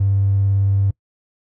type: tone with vibrato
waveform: triangle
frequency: 98.6 Hz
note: G2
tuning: 11 cents sharp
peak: -10 dBFS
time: 0-0.91 s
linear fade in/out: 10 ms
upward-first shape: triangle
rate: 18 Hz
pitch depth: 15 cents each way
effects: noise-tail reverb RT60 0.1 s tail -26 dB re dry + tanh soft clip ceiling -10 dBFS